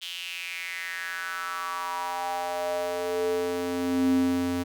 square tone with high-pass filter sweep, 88 Hz, F2, 14 cents sharp, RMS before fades -29 dBFS, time 0.01-4.64 s, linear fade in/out 20 ms, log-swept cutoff 3200 to 190 Hz, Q 5.2, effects none

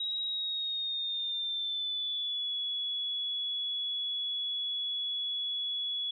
sine tone with pitch glide, 3821 to 3385 Hz, A#7 to G#7, +42 to +32 cents, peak -31 dBFS, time 0-6.11 s, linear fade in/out 5 ms, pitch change -210 cents, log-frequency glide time 0.24-2.53 s, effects none

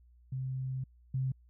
sine tone pair in turn, 130.81 / 131.45 Hz, C3 / C3, 0 / +8 cents, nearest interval unison, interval 8 cents, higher second, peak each -33 / -29 dBFS, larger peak second, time 0.32-0.84 / 1.14-1.32 s, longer first, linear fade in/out 5 ms, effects added 60 Hz sine -58 dBFS peak until 1.49 s

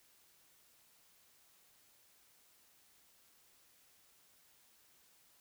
silence, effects white hiss -68 dBFS RMS until 5.4 s

